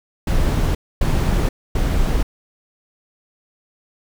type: noise bursts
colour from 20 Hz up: brown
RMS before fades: -17 dBFS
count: 3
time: 0.27-2.23 s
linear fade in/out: 5 ms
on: 480 ms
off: 260 ms
effects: none